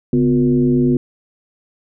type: tone with frequency modulation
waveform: sine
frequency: 250 Hz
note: B3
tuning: 21 cents sharp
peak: -11 dBFS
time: 0.13-0.97 s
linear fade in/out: 2 ms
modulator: 109 Hz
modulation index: 0.99
effects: none